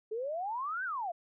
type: exponential two-way sweep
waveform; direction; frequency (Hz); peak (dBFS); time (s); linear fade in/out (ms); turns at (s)
sine; up then down; 420 to 1594 to 656; -33; 0.11-1.12; 10; 0.84
effects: none